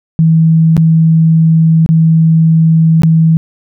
sine tone with dropouts, 161.8 Hz, E3, 32 cents flat, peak -4 dBFS, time 0.19-3.37 s, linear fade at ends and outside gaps 0 ms, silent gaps 0.767-0.777 / 1.862-1.89 / 3.02-3.034 s, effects none

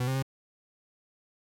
40% pulse tone with pitch steps, 124.9 / 132.1 / 134 Hz, B2 / C3 / C3, +20 / +17 / +42 cents, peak -26 dBFS, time 0-0.225 s, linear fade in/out 5 ms, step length 75 ms, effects AAC 48 kbps

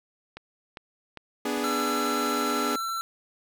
click train, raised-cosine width 0.3 ms, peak -23 dBFS, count 4, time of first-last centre 0.37-1.575 s, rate 2.49 Hz
sawtooth chord, G# diminished, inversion first, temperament equal, 246.9 / 293.7 / 415.3 Hz, B3 / D4 / G#4, 0 / 0 / 0 cents, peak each -27 dBFS, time 1.45-2.76 s, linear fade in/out 5 ms
square tone, 1344 Hz, E6, 33 cents sharp, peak -29 dBFS, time 1.64-3.01 s, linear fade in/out 0 ms
effects none

